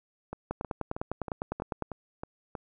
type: two click trains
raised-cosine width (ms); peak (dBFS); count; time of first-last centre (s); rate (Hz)
1; -17 / -22; 14 / 8; 0.51-1.823 / 0.33-2.552; 9.9 / 3.15
effects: none